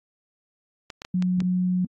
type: clicks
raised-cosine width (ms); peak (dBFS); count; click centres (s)
0.2; -18; 5; 0.902 / 1.019 / 1.049 / 1.224 / 1.404
type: tone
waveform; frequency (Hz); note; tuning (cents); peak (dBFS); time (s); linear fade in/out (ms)
sine; 181.9; F#3; -29; -20; 1.14-1.85; 5
effects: AAC 32 kbps